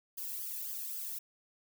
violet noise with flanger, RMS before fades -40 dBFS, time 0.17-1.19 s, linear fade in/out 10 ms, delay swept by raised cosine 0.62 to 1.2 ms, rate 3.8 Hz, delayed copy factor +1, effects none

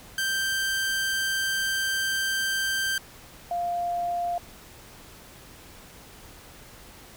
sawtooth / sine tone pair in turn, 1568 / 698.5 Hz, G6 / F5, 0 / 0 cents, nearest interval octave + major second, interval 1400 cents, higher first, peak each -21 / -25 dBFS, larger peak first, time 0.18-2.98 / 3.51-4.38 s, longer first, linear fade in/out 2 ms, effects pink hiss -48 dBFS RMS until 7.16 s

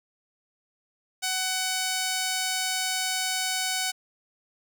5% pulse tone, 750 Hz, F#5, 23 cents sharp, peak -14 dBFS, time 1.22-3.92 s, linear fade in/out 20 ms, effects none

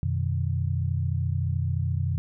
sine tone cluster, 90.1 / 124 / 153.3 Hz, F#2 / B2 / D#3, -45 / +7 / -25 cents, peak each -26 / -28 / -31 dBFS, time 0.03-2.18 s, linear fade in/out 0 ms, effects none

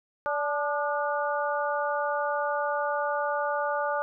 harmonic tone with a mistuned harmonic, 290 Hz, D4, 22 cents flat, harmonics 2 / 3 / 4 / 5, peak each -29 / -31 / -32 / -33 dBFS, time 0.26-4.02 s, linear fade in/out 0 ms, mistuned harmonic 4, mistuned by +54 cents, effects none

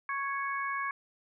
harmonic tone, 554 Hz, C#5, 1 cent flat, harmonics 2 / 3 / 4, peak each -33 / -36 / -39 dBFS, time 0.09-0.91 s, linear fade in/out 2 ms, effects none

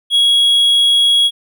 triangle tone, 3322 Hz, G#7, in tune, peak -7 dBFS, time 0.1-1.31 s, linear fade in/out 50 ms, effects none

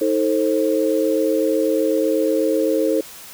sine chord, A diminished, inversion second, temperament just, 316.8 / 440 / 528 Hz, Eb4 / A4 / C5, +31 / 0 / +16 cents, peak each -20 dBFS, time 0.01-3.01 s, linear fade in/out 5 ms, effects white hiss -39 dBFS RMS until 3.33 s

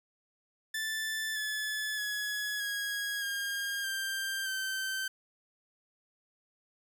sawtooth tone with pitch steps, 1760 / 1722.8 / 1686.4 / 1650.7 / 1615.8 / 1581.6 / 1548.2 Hz, A6 / A6 / G#6 / G#6 / G#6 / G6 / G6, 0 / -37 / +26 / -11 / -48 / +15 / -22 cents, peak -29 dBFS, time 0.74-5.08 s, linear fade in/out 5 ms, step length 620 ms, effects none

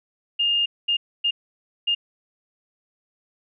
sine tone bursts at uneven times, 2825 Hz, F7, 19 cents sharp, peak -18 dBFS, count 4, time 0.39-0.66 / 0.88-0.97 / 1.24-1.31 / 1.87-1.95 s, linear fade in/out 10 ms, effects none

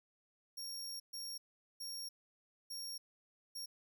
sawtooth tone bursts at uneven times, 5560 Hz, F8, 9 cents flat, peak -40 dBFS, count 5, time 0.57-1 / 1.13-1.38 / 1.8-2.09 / 2.7-2.98 / 3.55-3.66 s, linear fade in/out 10 ms, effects none

